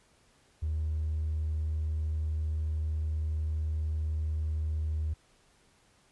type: tone with hard clipping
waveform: sine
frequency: 77.78 Hz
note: D#2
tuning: in tune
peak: -29 dBFS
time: 0.62-5.14 s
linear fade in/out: 10 ms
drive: 1 dB
effects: pink hiss -65 dBFS RMS until 6.11 s + resampled to 24000 Hz